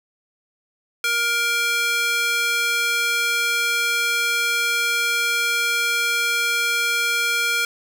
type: tone with high-pass filter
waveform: square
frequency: 470 Hz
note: A#4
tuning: 14 cents sharp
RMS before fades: -21 dBFS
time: 1.04-7.65 s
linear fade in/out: 2 ms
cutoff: 1800 Hz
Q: 1.8
effects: none